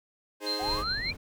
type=chord; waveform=sawtooth; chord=Ab major; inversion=second; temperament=equal; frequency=311.1 / 415.3 / 523.3 Hz; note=Eb4 / Ab4 / C5; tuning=0 / 0 / 0 cents; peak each=-34 dBFS; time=0.4-0.85 s; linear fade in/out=50 ms
type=tone with tremolo; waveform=sine; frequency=4151 Hz; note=C8; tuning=15 cents flat; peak=-27 dBFS; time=0.46-1.11 s; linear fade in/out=10 ms; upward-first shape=triangle; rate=5 Hz; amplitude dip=85%
type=exponential sweep; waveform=sine; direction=up; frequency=716 to 2449 Hz; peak=-32 dBFS; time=0.59-1.13 s; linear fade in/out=10 ms
type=noise; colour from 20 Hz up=brown; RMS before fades=-39 dBFS; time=0.61-1.17 s; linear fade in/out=10 ms
effects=none